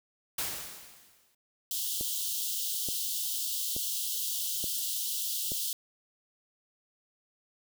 white noise with exponential decay, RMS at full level -31 dBFS, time 0.38-1.35 s, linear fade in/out 5 ms, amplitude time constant 210 ms
white high-pass noise, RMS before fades -33 dBFS, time 1.71-5.73 s, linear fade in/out 2 ms, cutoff 2900 Hz, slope 96 dB/octave
click train, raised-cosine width 2 ms, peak -26 dBFS, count 5, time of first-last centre 2.01-5.519 s, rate 1.14 Hz
effects none

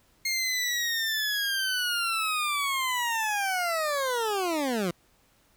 20% pulse linear sweep, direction down, 2137 to 165 Hz, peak -21 dBFS, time 0.25-4.91 s, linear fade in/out 5 ms, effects pink hiss -64 dBFS RMS until 5.56 s

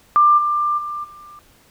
sine tone with level steps, 1189 Hz, D6, 21 cents sharp, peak -9 / -16 / -24 / -38 dBFS, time 0.16-1.39 s, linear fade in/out 0 ms, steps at 0.37 / 0.77 / 1.03 s, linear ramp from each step 20 ms, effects pink hiss -53 dBFS RMS until 1.7 s

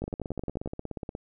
two click trains, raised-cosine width 2 ms, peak -19 / -21 dBFS, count 8 / 20, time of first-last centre 0.04-0.659 / 0.02-1.151 s, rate 11.3 / 16.8 Hz, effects none

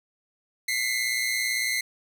sawtooth tone pair together, 2015 / 2133 Hz, B6 / C7, +34 / +33 cents, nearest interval minor second, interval 99 cents, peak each -24 dBFS, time 0.68-1.81 s, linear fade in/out 5 ms, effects none

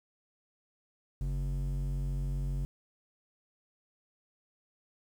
square tone with band-pass filter, 46.34 Hz, F#1, 3 cents sharp, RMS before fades -33 dBFS, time 1.21-2.65 s, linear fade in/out 0 ms, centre 94 Hz, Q 9, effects 10-bit

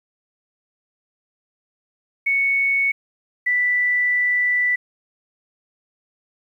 sine tone pair in turn, 2217 / 1975.4 Hz, C#7 / B6, 0 / 0 cents, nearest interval major second, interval 200 cents, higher first, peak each -16 dBFS, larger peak neither, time 2.26-2.92 / 3.46-4.76 s, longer second, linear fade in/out 10 ms, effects 9-bit

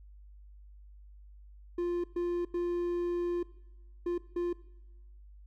triangle tone bursts at uneven times, 349.2 Hz, F4, in tune, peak -27 dBFS, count 5, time 1.78-2.04 / 2.16-2.45 / 2.54-3.43 / 4.06-4.18 / 4.36-4.53 s, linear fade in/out 5 ms, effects noise-tail reverb RT60 1.0 s tail -20 dB re dry + added 50 Hz sine -50 dBFS peak until 5.46 s

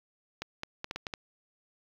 clicks, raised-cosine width 0.2 ms, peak -17 dBFS, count 7, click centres 0.42 / 0.634 / 0.844 / 0.911 / 0.96 / 1.068 / 1.138 s, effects low-pass 5000 Hz 12 dB/octave + 8-bit

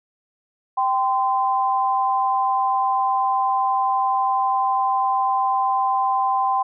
sine tone pair together, 782 / 1030.2 Hz, G5 / C6, -4 / -27 cents, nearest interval perfect fourth, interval 477 cents, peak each -20 dBFS, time 0.77-6.63 s, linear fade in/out 10 ms, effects none

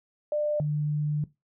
sine tone pair in turn, 597 / 149.25 Hz, D5 / D3, +28 / +28 cents, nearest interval 2 octaves, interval 2400 cents, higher first, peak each -24 dBFS, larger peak neither, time 0.32-0.6 / 0.6-1.24 s, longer second, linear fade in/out 2 ms, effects noise-tail reverb RT60 0.2 s tail -17 dB re dry

